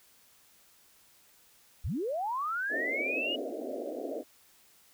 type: linear sweep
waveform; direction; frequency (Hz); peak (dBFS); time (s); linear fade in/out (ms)
sine; up; 41.2 to 2927; -30; 1.84-3.36; 10
type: band-pass noise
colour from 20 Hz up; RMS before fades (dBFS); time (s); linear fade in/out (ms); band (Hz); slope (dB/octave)
white; -37; 2.69-4.24; 50; 240 to 680; 96
effects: white hiss -62 dBFS RMS until 4.93 s